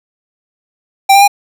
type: tone with pitch steps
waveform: square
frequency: 784 / 796.8 / 809.8 Hz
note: G5 / G5 / G#5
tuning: 0 / +28 / -44 cents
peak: -4 dBFS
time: 1.09-1.279 s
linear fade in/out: 10 ms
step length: 63 ms
effects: none